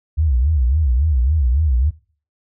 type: tone with vibrato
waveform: sine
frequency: 69.3 Hz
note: C#2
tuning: in tune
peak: -13 dBFS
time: 0.17-1.91 s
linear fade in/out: 20 ms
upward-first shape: sine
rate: 3.6 Hz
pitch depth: 260 cents each way
effects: noise-tail reverb RT60 0.4 s tail -18 dB re dry